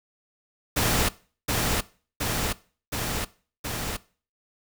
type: noise with echo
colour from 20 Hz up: pink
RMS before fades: -23 dBFS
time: 0.76-1.09 s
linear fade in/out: 10 ms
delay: 720 ms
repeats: 4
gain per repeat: -2 dB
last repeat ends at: 3.97 s
effects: noise-tail reverb RT60 0.4 s tail -20 dB re dry